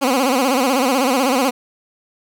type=tone with vibrato; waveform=15% pulse; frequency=261.5 Hz; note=C4; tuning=1 cent flat; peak=-8 dBFS; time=0.01-1.51 s; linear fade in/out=20 ms; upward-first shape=sine; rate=16 Hz; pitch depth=130 cents each way; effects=none